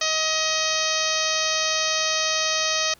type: harmonic tone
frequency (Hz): 631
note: D#5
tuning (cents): +24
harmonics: 1 / 2 / 3 / 4 / 5 / 6 / 7 / 8 / 9 / 10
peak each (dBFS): -30 / -30 / -30 / -30 / -30 / -30 / -30 / -30 / -30 / -30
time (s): 0.01-2.94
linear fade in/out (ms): 5
effects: pink hiss -54 dBFS RMS until 2.99 s